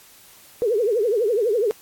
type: tone with vibrato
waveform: sine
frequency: 444.6 Hz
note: A4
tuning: 18 cents sharp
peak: -17 dBFS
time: 0.62-1.71 s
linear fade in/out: 0 ms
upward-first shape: triangle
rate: 12 Hz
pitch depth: 240 cents each way
effects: white hiss -49 dBFS RMS until 1.81 s + AAC 64 kbps